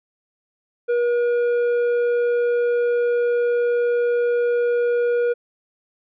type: tone with tanh clipping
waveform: sine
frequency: 479.7 Hz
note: A#4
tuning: 50 cents sharp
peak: -18 dBFS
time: 0.88-5.34 s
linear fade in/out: 20 ms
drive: 7 dB
effects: none